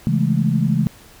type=chord; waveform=sine; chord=A major seventh; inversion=first; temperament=equal with one note detuned; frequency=136.05 / 164.81 / 207.7 / 220 Hz; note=C#3 / E3 / G#3 / A3; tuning=-32 / 0 / 0 / 0 cents; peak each=-20 / -19 / -21 / -22 dBFS; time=0.07-0.87 s; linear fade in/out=0 ms; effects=pink hiss -46 dBFS RMS until 1.2 s